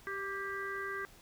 harmonic tone with a mistuned harmonic, 392 Hz, G4, in tune, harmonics 1 / 3 / 4 / 5, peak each -42 / -42 / -40 / -44 dBFS, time 0.07-1.05 s, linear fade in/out 0 ms, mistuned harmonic 4, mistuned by +28 cents, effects pink hiss -59 dBFS RMS until 1.21 s

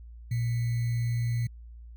sine tone with sample-and-hold, 118.1 Hz, A#2, 23 cents sharp, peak -25 dBFS, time 0.31-1.47 s, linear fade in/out 5 ms, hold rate 2100 Hz, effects added 58 Hz sine -43 dBFS peak until 1.96 s

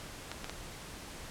clicks, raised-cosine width 0.2 ms, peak -21 dBFS, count 3, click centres 0.316 / 0.444 / 0.496 s, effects pink hiss -46 dBFS RMS until 1.3 s + low-pass 11000 Hz 12 dB/octave

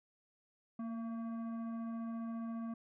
sine tone with frequency modulation, 229.9 Hz, A#3, 24 cents flat, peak -36 dBFS, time 0.79-2.74 s, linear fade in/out 5 ms, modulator 905 Hz, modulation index 0.35, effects tanh soft clip ceiling -37 dBFS

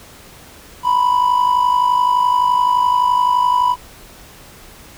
triangle tone with amplitude modulation, 987.8 Hz, B5, in tune, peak -6 dBFS, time 0.83-3.76 s, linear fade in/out 50 ms, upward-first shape sine, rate 51.7 Hz, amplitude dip 70%, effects tanh soft clip ceiling -4 dBFS + pink hiss -41 dBFS RMS until 4.97 s

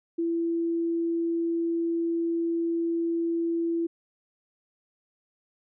sine tone, 335 Hz, E4, 28 cents sharp, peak -24 dBFS, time 0.18-3.87 s, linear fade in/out 10 ms, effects none

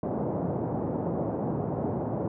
pink band-pass noise, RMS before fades -30 dBFS, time 0.03-2.28 s, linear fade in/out 2 ms, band 110 to 770 Hz, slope 24 dB/octave, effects none

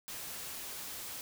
white noise, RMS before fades -43 dBFS, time 0.08-1.21 s, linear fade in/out 0 ms, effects none

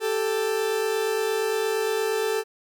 40% pulse tone pair together, 392 / 440.6 Hz, G4 / A4, 0 / +2 cents, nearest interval major second, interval 202 cents, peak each -28 / -23 dBFS, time 0-2.44 s, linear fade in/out 50 ms, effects none

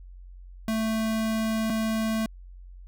square tone pair in turn, 221.1 / 221.1 Hz, A3 / A3, +9 / +9 cents, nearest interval unison, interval 0 cents, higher neither, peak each -25 dBFS, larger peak neither, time 0.68-1.7 / 1.7-2.26 s, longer first, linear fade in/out 2 ms, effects added 45 Hz sine -42 dBFS peak until 2.87 s

